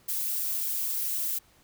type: noise with flanger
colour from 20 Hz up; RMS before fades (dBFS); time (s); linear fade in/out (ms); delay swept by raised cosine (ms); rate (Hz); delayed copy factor
violet; -30; 0.08-1.39; 10; 1.8 to 6.6; 3.3; +0.65
effects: pink hiss -61 dBFS RMS until 1.63 s